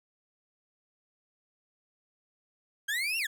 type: linear two-way sweep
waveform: 35% pulse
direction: up then down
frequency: 1579 to 2803 to 1579 Hz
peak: -27 dBFS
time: 2.88-3.27 s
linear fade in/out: 10 ms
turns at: 3.18 s
effects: none